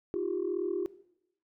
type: tone cluster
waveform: sine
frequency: 320.6 / 355.7 / 397.7 Hz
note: E4 / F4 / G4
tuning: -48 / +32 / +25 cents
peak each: -37 / -31 / -33 dBFS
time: 0.14-0.86 s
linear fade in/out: 0 ms
effects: noise-tail reverb RT60 0.8 s tail -18 dB re dry + tanh soft clip ceiling -22 dBFS